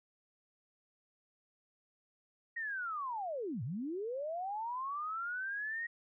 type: linear two-way sweep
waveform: sine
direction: down then up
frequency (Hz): 1891 to 103.9 to 1891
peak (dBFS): -36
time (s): 2.56-5.87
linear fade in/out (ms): 10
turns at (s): 3.63
effects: none